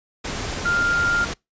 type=tone in noise; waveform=sine; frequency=1400 Hz; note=F6; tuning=4 cents sharp; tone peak=-18 dBFS; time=0.65-1.25 s; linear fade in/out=10 ms; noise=pink; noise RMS=-28 dBFS; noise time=0.24-1.34 s; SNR=+7 dB; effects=noise-tail reverb RT60 0.2 s tail -25 dB re dry + resampled to 16000 Hz